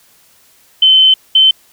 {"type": "tone pair in turn", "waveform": "sine", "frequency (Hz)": [3067, 3078], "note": ["G7", "G7"], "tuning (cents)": [-38, -32], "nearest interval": "unison", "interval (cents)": 6, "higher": "second", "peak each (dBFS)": -4, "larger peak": "neither", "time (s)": [[0.82, 1.14], [1.35, 1.51]], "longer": "first", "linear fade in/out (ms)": 5, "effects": ["white hiss -49 dBFS RMS until 1.72 s"]}